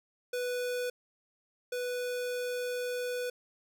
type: tone pair in turn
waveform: square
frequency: 493.9 / 493.9 Hz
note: B4 / B4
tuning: 0 / 0 cents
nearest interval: unison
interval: 0 cents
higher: neither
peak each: -32 / -33 dBFS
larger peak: first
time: 0.33-0.9 / 1.72-3.3 s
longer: second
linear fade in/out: 5 ms
effects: none